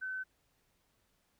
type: tone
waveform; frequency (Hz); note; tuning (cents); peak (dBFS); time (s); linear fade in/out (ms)
sine; 1522; F#6; +48; -36; 0.01-0.24; 20
effects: pink hiss -75 dBFS RMS until 1.39 s